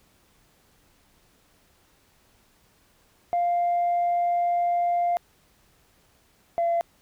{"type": "tone pair in turn", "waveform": "sine", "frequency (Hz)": [698.5, 681.8], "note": ["F5", "F5"], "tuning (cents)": [0, -42], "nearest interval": "unison", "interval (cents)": 42, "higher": "first", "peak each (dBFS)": -19, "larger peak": "neither", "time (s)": [[3.33, 5.17], [6.58, 6.81]], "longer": "first", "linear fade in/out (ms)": 0, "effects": ["tanh soft clip ceiling -18 dBFS", "pink hiss -62 dBFS RMS until 7.01 s"]}